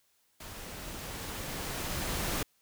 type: noise with level ramp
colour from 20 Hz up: pink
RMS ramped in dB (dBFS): -45 to -32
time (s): 0.4-2.43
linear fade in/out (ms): 5
effects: white hiss -71 dBFS RMS until 2.61 s